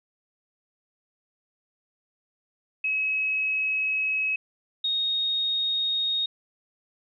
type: tone pair in turn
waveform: sine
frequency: 2562 / 3727 Hz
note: E7 / A#7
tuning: -50 / -1 cents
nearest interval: tritone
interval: 649 cents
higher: second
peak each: -23 dBFS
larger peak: neither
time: 2.84-4.36 / 4.84-6.26 s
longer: first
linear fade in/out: 5 ms
effects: none